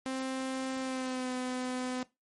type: tone with pitch glide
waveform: sawtooth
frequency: 262.7 to 253.3 Hz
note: C4 to B3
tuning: +7 to +44 cents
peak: -29 dBFS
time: 0.06-2.03 s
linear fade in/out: 0 ms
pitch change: -63 cents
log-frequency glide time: 0.8-1.31 s
effects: noise-tail reverb RT60 0.2 s tail -18 dB re dry + MP3 48 kbps